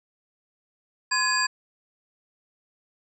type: tone cluster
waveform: sine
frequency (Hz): 1032 / 1685 / 2489 / 4726 / 7560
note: C6 / G#6 / D#7 / D8 / A#8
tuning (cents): -24 / +25 / 0 / +10 / +23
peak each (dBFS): -27 / -25 / -33 / -27 / -29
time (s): 1.11-1.47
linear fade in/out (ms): 10
effects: none